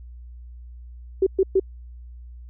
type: tone bursts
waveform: sine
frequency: 382.1 Hz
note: G4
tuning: 44 cents flat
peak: -14 dBFS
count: 3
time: 1.22-1.598 s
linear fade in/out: 5 ms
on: 46 ms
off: 120 ms
effects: added 60 Hz sine -38 dBFS peak until 2.49 s